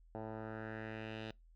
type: tone with low-pass filter sweep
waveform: 10% pulse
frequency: 110 Hz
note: A2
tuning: in tune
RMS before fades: -45 dBFS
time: 0.15-1.31 s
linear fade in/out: 0 ms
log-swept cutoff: 850 to 3500 Hz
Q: 2.4
effects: noise-tail reverb RT60 0.2 s tail -25 dB re dry + added 41 Hz sine -60 dBFS peak until 1.55 s